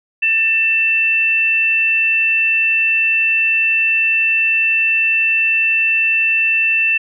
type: tone pair together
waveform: sine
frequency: 1782 / 2670 Hz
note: A6 / E7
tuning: +22 / +22 cents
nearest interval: perfect fifth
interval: 700 cents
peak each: -24 / -12 dBFS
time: 0.22-6.98 s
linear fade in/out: 10 ms
effects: none